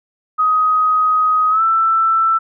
sine tone with pitch glide, 1257 to 1329.4 Hz, D#6 to E6, +17 to +14 cents, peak -11 dBFS, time 0.38-2.39 s, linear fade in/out 20 ms, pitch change +97 cents, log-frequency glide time 1.5-1.62 s, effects none

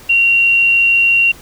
sine tone, 2753 Hz, F7, 25 cents flat, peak -8 dBFS, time 0.09-1.32 s, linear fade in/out 10 ms, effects pink hiss -39 dBFS RMS until 1.41 s

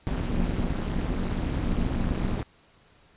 brown noise with amplitude modulation, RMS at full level -23 dBFS, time 0.07-2.43 s, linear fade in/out 0 ms, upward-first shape sine, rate 208 Hz, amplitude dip 95%, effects pink hiss -59 dBFS RMS until 3.16 s + resampled to 8000 Hz

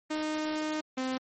sawtooth tone pair in turn, 308.3 / 259.2 Hz, D#4 / C4, -16 / -16 cents, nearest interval minor third, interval 300 cents, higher first, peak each -26 dBFS, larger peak neither, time 0.1-0.81 / 0.97-1.18 s, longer first, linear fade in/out 10 ms, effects low-pass 8000 Hz 12 dB/octave + MP3 32 kbps

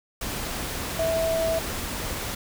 sine tone in noise, 654 Hz, E5, 14 cents flat, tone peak -22 dBFS, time 0.99-1.59 s, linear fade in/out 5 ms, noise pink, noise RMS -31 dBFS, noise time 0.21-2.35 s, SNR +6 dB, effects none

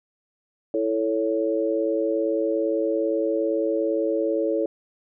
sine chord, A major, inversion second, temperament equal with one note detuned, 329.6 / 440 / 557.6 Hz, E4 / A4 / C#5, 0 / 0 / +10 cents, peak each -25 dBFS, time 0.74-4.66 s, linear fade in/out 2 ms, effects none

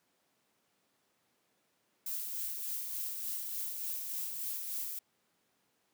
violet noise with tremolo, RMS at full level -37 dBFS, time 2.06-4.99 s, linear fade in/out 5 ms, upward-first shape sine, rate 3.4 Hz, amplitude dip 35%, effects pink hiss -75 dBFS RMS until 5.93 s + high-pass 200 Hz 12 dB/octave

